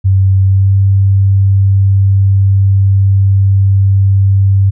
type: tone with pitch glide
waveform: sine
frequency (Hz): 96 to 97.73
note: G2 to G2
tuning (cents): -36 to -5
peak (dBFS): -5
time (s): 0.04-4.71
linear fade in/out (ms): 20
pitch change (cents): +31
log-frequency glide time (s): 0.45-0.74
effects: none